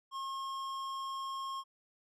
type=tone with tanh clipping; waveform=triangle; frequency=1077 Hz; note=C6; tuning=50 cents sharp; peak=-39 dBFS; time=0.11-1.64 s; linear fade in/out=50 ms; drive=18 dB; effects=none